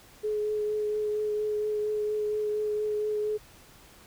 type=tone with vibrato; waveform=sine; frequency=423.4 Hz; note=G#4; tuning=33 cents sharp; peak=-26 dBFS; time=0.23-3.38 s; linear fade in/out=20 ms; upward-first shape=triangle; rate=4.3 Hz; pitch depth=15 cents each way; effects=pink hiss -54 dBFS RMS until 4.06 s